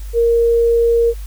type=tone; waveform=sine; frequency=466.2 Hz; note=A#4; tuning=in tune; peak=-10 dBFS; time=0.13-1.14 s; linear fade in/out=50 ms; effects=added 50 Hz sine -25 dBFS peak until 1.26 s + white hiss -44 dBFS RMS until 1.26 s